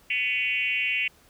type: tone with frequency modulation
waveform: sine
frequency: 2488 Hz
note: D#7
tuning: 1 cent flat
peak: -23 dBFS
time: 0.1-1.08 s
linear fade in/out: 5 ms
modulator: 246 Hz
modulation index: 1.6
effects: pink hiss -58 dBFS RMS until 1.29 s